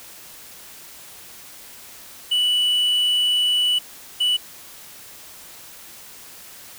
triangle tone bursts at uneven times, 2960 Hz, F#7, in tune, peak -15 dBFS, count 2, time 2.31-3.79 / 4.2-4.37 s, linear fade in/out 10 ms, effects white hiss -42 dBFS RMS until 6.78 s

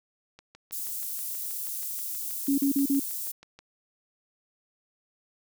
click train, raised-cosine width 0.2 ms, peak -31 dBFS, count 21, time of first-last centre 0.39-3.59 s, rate 6.25 Hz
white high-pass noise, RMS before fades -34 dBFS, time 0.72-3.32 s, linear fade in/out 10 ms, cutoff 9200 Hz, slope 12 dB/octave
sine tone bursts, 277.2 Hz, C#4, in tune, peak -21 dBFS, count 4, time 2.48-2.997 s, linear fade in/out 5 ms, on 100 ms, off 39 ms
effects none

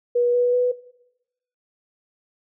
sine tone with pitch steps, 484 / 489.3 / 494.7 Hz, B4 / B4 / B4, -35 / -16 / +3 cents, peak -16 dBFS, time 0.15-0.72 s, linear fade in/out 10 ms, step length 190 ms, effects noise-tail reverb RT60 0.9 s tail -19 dB re dry

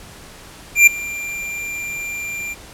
square tone with ADSR envelope, 2377 Hz, D7, 20 cents sharp, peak -4 dBFS, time 0.75-2.55 s, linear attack 120 ms, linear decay 7 ms, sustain -21 dB, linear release 29 ms, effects pink hiss -40 dBFS RMS until 2.73 s + low-pass 12000 Hz 12 dB/octave

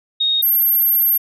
sine tone pair in turn, 3729 / 12615 Hz, A#7 / G9, 0 / +10 cents, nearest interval octave + major sixth, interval 2110 cents, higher second, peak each -14 / -12 dBFS, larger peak second, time 0.2-0.42 / 0.42-1.18 s, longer second, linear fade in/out 10 ms, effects none

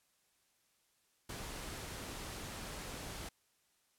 pink noise, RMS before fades -45 dBFS, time 1.29-3.29 s, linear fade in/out 5 ms, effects white hiss -75 dBFS RMS until 3.98 s + low-pass 12000 Hz 12 dB/octave

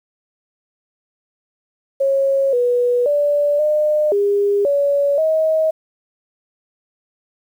sine tone with pitch steps, 546 / 488.1 / 582 / 605 / 405.2 / 567 / 634 Hz, C#5 / B4 / D5 / D#5 / G#4 / C#5 / D#5, -26 / -20 / -16 / -49 / -43 / +39 / +32 cents, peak -13 dBFS, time 2-5.71 s, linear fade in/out 10 ms, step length 530 ms, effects 8-bit

